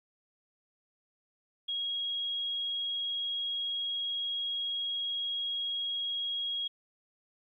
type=tone; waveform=sine; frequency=3293 Hz; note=G#7; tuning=15 cents flat; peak=-31 dBFS; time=1.68-6.68 s; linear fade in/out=10 ms; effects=12-bit